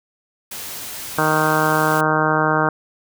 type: noise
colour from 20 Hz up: white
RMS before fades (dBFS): -31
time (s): 0.51-2.01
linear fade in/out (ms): 5
type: harmonic tone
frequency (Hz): 155.3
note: D#3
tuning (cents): -3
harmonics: 1 / 2 / 3 / 4 / 5 / 6 / 7 / 8 / 9 / 10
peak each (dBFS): -24 / -24 / -24 / -24 / -24 / -24 / -24 / -24 / -24 / -24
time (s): 1.18-2.69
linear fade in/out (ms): 2
effects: none